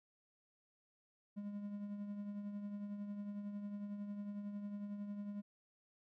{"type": "tone with tremolo", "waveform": "triangle", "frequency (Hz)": 204.3, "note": "G#3", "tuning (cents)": -28, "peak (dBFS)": -38, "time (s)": [1.36, 5.42], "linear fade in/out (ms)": 20, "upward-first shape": "triangle", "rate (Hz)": 11, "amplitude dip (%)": 50, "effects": []}